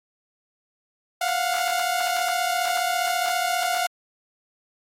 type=tone pair together; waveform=sawtooth; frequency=695.2 / 730 Hz; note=F5 / F#5; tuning=-8 / -24 cents; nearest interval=minor second; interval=84 cents; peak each=-21 dBFS; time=1.21-3.87 s; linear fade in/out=5 ms; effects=AAC 48 kbps